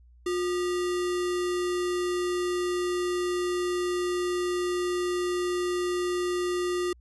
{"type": "tone with sample-and-hold", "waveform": "sine", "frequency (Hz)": 356.7, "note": "F4", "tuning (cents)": 37, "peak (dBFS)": -25, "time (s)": [0.26, 6.93], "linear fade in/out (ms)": 5, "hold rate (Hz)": 1575, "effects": ["added 60 Hz sine -52 dBFS peak until 7 s", "resampled to 24000 Hz"]}